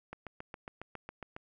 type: click train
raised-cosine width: 0.5 ms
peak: -27 dBFS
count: 10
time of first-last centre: 0.13-1.365 s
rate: 7.29 Hz
effects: none

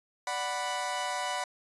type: chord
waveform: sawtooth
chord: B minor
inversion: first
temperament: equal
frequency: 587.3 / 740 / 987.8 Hz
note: D5 / F#5 / B5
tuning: 0 / 0 / 0 cents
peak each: -35 / -31 / -30 dBFS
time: 0.27-1.44 s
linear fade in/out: 2 ms
effects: resampled to 24000 Hz

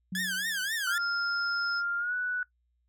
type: tone with exponential decay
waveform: sine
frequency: 185 Hz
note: F#3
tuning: in tune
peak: -31 dBFS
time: 0.12-0.77 s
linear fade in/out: 5 ms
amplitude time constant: 140 ms
type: tone with vibrato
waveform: sawtooth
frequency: 1661.2 Hz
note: G#6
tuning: in tune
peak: -26 dBFS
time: 0.15-0.98 s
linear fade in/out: 2 ms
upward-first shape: triangle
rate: 3.8 Hz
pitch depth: 210 cents each way
type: tone with pitch glide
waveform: sine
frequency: 1398 to 1481.1 Hz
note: F6 to F#6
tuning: +1 to +1 cents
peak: -28 dBFS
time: 0.87-2.43 s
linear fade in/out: 2 ms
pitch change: +100 cents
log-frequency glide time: 1.98-2.14 s
type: tone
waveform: sine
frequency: 5170 Hz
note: E8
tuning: 34 cents flat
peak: -34 dBFS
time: 0.98-1.83 s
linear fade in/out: 50 ms
effects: noise-tail reverb RT60 0.1 s tail -19 dB re dry + added 60 Hz sine -70 dBFS peak until 2.88 s

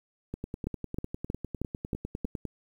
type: two click trains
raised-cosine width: 3 ms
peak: -18 / -21 dBFS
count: 6 / 22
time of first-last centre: 0.67-2.247 / 0.34-2.453 s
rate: 3.17 / 9.94 Hz
effects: 9-bit

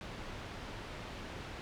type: low-pass noise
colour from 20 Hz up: pink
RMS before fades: -45 dBFS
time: 0.01-1.61 s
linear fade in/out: 0 ms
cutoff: 3600 Hz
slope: 12 dB/octave
effects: none

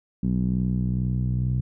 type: tone with low-pass filter sweep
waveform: 10% pulse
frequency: 62.3 Hz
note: B1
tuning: 16 cents sharp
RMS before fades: -24 dBFS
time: 0.23-1.61 s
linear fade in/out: 5 ms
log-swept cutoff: 200 to 130 Hz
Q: 2.7
effects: none

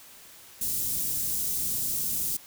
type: band-stop noise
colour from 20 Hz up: white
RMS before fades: -29 dBFS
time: 0.61-2.37 s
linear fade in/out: 5 ms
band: 230 to 7400 Hz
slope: 12 dB/octave
effects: white hiss -50 dBFS RMS until 2.46 s

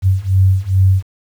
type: beating tone pair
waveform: sine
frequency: 93.7 / 96.1 Hz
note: F#2 / G2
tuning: +22 / -34 cents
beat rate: 2.4 Hz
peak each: -13 / -12 dBFS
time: 0.02-1.03 s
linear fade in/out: 50 ms
effects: 7-bit

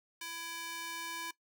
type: tone with high-pass filter sweep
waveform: square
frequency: 333.2 Hz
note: E4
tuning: 19 cents sharp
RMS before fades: -42 dBFS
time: 0.21-1.31 s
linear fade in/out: 5 ms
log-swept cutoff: 1800 to 1200 Hz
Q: 0.76
effects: noise-tail reverb RT60 0.1 s tail -18 dB re dry

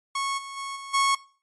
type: tone with level steps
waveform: sawtooth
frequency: 1100 Hz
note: C#6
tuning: 14 cents flat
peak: -22 / -32 / -28 / -33 / -16 dBFS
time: 0.15-1.15 s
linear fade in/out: 5 ms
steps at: 0.37 / 0.56 / 0.75 / 0.93 s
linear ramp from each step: 20 ms
effects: noise-tail reverb RT60 0.4 s tail -20 dB re dry + MP3 48 kbps

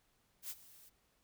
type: noise with ADSR envelope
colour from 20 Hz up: blue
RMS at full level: -42 dBFS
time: 0.42-0.9 s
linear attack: 77 ms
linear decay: 47 ms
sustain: -18 dB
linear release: 22 ms
effects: pink hiss -75 dBFS RMS until 1.23 s

